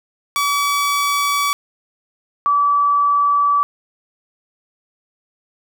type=tone pair in turn; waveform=sawtooth / sine; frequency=1143 / 1151.6 Hz; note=D6 / D6; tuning=-47 / -34 cents; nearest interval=unison; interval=13 cents; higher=second; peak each=-12 dBFS; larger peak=neither; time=0.36-1.53 / 2.46-3.63 s; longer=neither; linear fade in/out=0 ms; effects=none